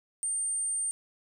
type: tone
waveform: sine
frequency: 8790 Hz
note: C#9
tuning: 16 cents flat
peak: -28 dBFS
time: 0.23-0.91 s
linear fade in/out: 0 ms
effects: none